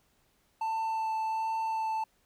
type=tone with vibrato; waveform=triangle; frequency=887 Hz; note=A5; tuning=14 cents sharp; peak=-27 dBFS; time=0.61-2.04 s; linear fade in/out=5 ms; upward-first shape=sine; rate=1.3 Hz; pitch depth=10 cents each way; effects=pink hiss -70 dBFS RMS until 2.25 s